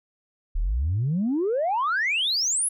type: exponential sweep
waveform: sine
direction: up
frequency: 33.86 to 11175 Hz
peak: -20 dBFS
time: 0.55-2.69 s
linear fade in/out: 10 ms
effects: tanh soft clip ceiling -18 dBFS